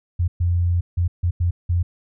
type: tone bursts at uneven times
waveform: sine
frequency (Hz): 87.31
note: F2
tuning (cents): 0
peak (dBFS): -16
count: 6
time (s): 0.19-0.28 / 0.4-0.81 / 0.97-1.08 / 1.23-1.31 / 1.4-1.51 / 1.69-1.83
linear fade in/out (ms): 10
effects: none